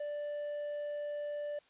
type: tone with quantisation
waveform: triangle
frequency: 587.3 Hz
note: D5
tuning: in tune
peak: -34 dBFS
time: 0-1.59 s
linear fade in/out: 5 ms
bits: 10
effects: white hiss -66 dBFS RMS until 1.69 s + resampled to 8000 Hz